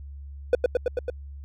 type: tone with echo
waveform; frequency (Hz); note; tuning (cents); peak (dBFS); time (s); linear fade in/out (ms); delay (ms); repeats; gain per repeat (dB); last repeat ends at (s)
triangle; 494.8; B4; +3; -12; 0.53-0.55; 2; 110; 5; -2; 1.1
effects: added 70 Hz sine -37 dBFS peak until 1.44 s